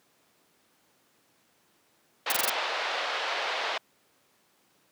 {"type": "band-pass noise", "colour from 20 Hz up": "pink", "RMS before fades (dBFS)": -31, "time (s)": [2.26, 3.78], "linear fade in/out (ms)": 5, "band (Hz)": [560, 4200], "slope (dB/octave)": 24}
{"type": "noise bursts", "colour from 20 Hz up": "white", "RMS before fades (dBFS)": -26, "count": 5, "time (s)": [2.3, 2.497], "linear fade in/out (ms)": 2, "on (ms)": 21, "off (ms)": 23}
{"effects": ["pink hiss -66 dBFS RMS until 4.91 s", "high-pass 200 Hz 12 dB/octave"]}